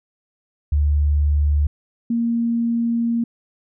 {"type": "tone pair in turn", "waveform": "sine", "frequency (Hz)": [73.42, 233.1], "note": ["D2", "A#3"], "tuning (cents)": [0, 0], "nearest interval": "octave + minor sixth", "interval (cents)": 2000, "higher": "second", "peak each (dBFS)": [-14, -17], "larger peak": "first", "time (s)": [[0.72, 1.67], [2.1, 3.24]], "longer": "second", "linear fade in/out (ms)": 5, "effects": []}